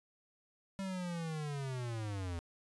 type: linear sweep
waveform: square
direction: down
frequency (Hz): 196 to 82.8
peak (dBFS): -38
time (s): 0.79-2.39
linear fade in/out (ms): 0
effects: resampled to 24000 Hz